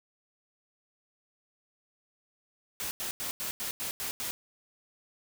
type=noise bursts; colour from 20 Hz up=white; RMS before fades=-35 dBFS; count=8; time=2.8-4.31 s; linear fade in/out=0 ms; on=110 ms; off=90 ms; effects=none